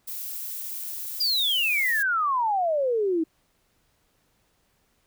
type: noise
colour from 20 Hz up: violet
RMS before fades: -34 dBFS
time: 0.07-2.03 s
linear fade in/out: 10 ms
type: exponential sweep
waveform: sine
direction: down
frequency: 4939 to 311.1 Hz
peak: -21 dBFS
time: 1.2-3.24 s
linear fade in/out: 10 ms
effects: pink hiss -68 dBFS RMS until 5.06 s